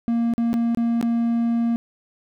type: tone with dropouts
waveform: triangle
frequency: 233.1 Hz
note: A#3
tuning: in tune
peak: -16 dBFS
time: 0.08-1.76 s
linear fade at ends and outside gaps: 0 ms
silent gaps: 0.337-0.38 / 0.531-0.54 / 0.748-0.773 / 1.012-1.027 s
effects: none